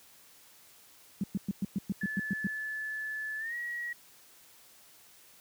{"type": "tone bursts", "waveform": "sine", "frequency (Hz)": 196, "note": "G3", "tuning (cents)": 0, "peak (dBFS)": -27, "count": 10, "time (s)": [1.21, 2.47], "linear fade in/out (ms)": 2, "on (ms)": 27, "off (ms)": 110}
{"type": "tone with pitch glide", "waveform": "sine", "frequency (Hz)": [1732, 1910.7], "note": ["A6", "A#6"], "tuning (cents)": [-28, 42], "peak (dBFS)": -34, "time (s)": [2.01, 3.93], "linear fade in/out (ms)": 5, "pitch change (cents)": 170, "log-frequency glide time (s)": [3.38, 3.55]}
{"effects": ["white hiss -58 dBFS RMS until 5.4 s", "high-pass 60 Hz 12 dB/octave"]}